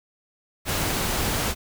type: noise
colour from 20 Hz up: pink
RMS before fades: -25 dBFS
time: 0.65-1.55 s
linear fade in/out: 50 ms
effects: none